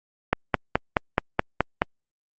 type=click train; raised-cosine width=0.5 ms; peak=-3 dBFS; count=8; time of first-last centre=0.33-1.819 s; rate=4.7 Hz; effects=Opus 48 kbps